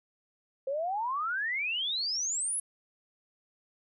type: exponential sweep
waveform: sine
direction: up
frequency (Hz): 521 to 10870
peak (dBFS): -29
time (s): 0.67-2.6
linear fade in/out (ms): 5
effects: none